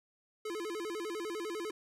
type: tone with vibrato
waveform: square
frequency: 383.7 Hz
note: G4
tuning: 37 cents flat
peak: -37 dBFS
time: 0.45-1.71 s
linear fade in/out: 5 ms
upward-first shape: square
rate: 10 Hz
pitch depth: 200 cents each way
effects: low-pass 11000 Hz 12 dB/octave + 13-bit